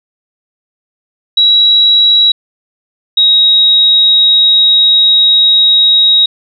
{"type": "tone pair in turn", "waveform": "sine", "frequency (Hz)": [3882, 3798], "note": ["B7", "A#7"], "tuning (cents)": [-31, 32], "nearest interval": "unison", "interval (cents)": 37, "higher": "first", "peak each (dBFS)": -4, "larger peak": "neither", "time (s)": [[1.37, 2.32], [3.17, 6.26]], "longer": "second", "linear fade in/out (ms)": 5, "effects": []}